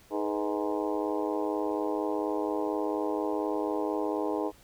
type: harmonic tone with a mistuned harmonic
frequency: 104.2 Hz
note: G#2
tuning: 6 cents sharp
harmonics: 3 / 4 / 5 / 6 / 7 / 8 / 9 / 10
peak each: -32 / -33 / -35 / -37 / -43 / -38 / -40 / -43 dBFS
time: 0.1-4.52 s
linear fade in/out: 50 ms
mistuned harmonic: 5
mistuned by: -88 cents
effects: pink hiss -58 dBFS RMS until 4.63 s